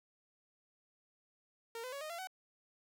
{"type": "tone with pitch steps", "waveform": "sawtooth", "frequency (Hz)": [460, 507.5, 559.8, 617.6, 681.3, 751.6], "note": ["A#4", "B4", "C#5", "D#5", "F5", "F#5"], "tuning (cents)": [-23, 47, 17, -13, -43, 27], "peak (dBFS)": -38, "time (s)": [1.75, 2.272], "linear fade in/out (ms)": 2, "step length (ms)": 87, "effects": []}